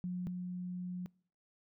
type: tone pair in turn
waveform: sine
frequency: 180 / 180 Hz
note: F#3 / F#3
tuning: -47 / -47 cents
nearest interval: unison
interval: 0 cents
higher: neither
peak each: -35 / -37 dBFS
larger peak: first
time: 0.04-0.27 / 0.27-1.06 s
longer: second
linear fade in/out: 0 ms
effects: noise-tail reverb RT60 0.6 s tail -26 dB re dry